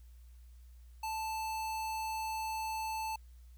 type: tone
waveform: square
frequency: 880 Hz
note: A5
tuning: in tune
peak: -36 dBFS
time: 1.03-3.16 s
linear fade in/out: 5 ms
effects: added 60 Hz sine -52 dBFS peak until 3.57 s + white hiss -72 dBFS RMS until 3.57 s